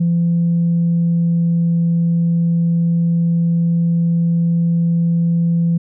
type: tone with pitch glide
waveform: sine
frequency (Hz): 170.1 to 168.83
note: F3 to E3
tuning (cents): -45 to +42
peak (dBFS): -11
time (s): 0-5.78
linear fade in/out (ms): 10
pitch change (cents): -13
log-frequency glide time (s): 0.24-1.71
effects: tanh soft clip ceiling -9 dBFS